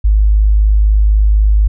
sine tone, 52 Hz, G#1, 3 cents sharp, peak -6 dBFS, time 0.04-1.68 s, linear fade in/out 10 ms, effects none

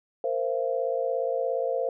sine chord, Bb suspended second, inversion none, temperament equal with one note detuned, 466.2 / 523.3 / 680.5 Hz, Bb4 / C5 / F5, 0 / 0 / -45 cents, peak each -30 / -27 / -31 dBFS, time 0.24-1.89 s, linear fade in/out 2 ms, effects none

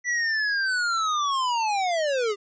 square linear sweep, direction down, 1975.5 to 392 Hz, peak -23 dBFS, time 0.04-2.36 s, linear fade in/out 50 ms, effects resampled to 16000 Hz

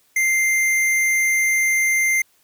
sine tone with hard clipping, 2093 Hz, C7, in tune, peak -17 dBFS, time 0.16-2.22 s, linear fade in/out 5 ms, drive 16 dB, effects white hiss -60 dBFS RMS until 2.43 s

